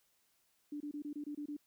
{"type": "tone bursts", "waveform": "sine", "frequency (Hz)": 293.7, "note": "D4", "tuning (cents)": 0, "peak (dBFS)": -39, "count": 8, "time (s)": [0.72, 1.567], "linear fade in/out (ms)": 5, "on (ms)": 84, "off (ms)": 25, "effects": ["white hiss -75 dBFS RMS until 1.66 s"]}